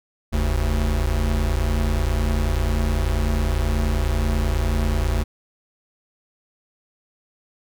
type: tone pair together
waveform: square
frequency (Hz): 44.24 / 74.4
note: F1 / D2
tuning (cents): +23 / +23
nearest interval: major sixth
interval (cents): 900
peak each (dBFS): -22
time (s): 0.32-5.24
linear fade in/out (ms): 20
effects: none